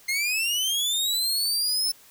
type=linear sweep; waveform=sawtooth; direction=up; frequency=2093 to 5310 Hz; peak=-20 dBFS; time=0.08-1.92 s; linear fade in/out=10 ms; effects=white hiss -53 dBFS RMS until 2.1 s